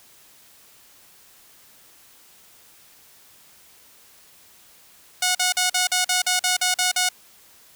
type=tone bursts; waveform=5% pulse; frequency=730 Hz; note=F#5; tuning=24 cents flat; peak=-7 dBFS; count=11; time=5.22-7.09 s; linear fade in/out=5 ms; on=130 ms; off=44 ms; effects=white hiss -52 dBFS RMS until 7.75 s